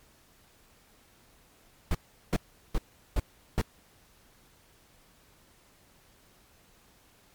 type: noise bursts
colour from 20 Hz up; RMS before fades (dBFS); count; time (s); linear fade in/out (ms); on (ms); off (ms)
brown; -25; 5; 1.91-3.615; 2; 37; 380
effects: pink hiss -61 dBFS RMS until 7.34 s + MP3 96 kbps